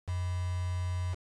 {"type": "tone with quantisation", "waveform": "sine", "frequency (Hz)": 90, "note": "F#2", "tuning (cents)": -47, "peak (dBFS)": -30, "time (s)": [0.07, 1.15], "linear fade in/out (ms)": 20, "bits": 7, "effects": ["resampled to 22050 Hz"]}